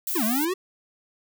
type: noise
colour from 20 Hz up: violet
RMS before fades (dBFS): -28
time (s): 0.07-0.45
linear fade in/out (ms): 2
type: exponential two-way sweep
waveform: square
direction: down then up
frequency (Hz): 390 to 208.3 to 390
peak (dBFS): -24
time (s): 0.15-0.54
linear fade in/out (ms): 10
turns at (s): 0.24
effects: none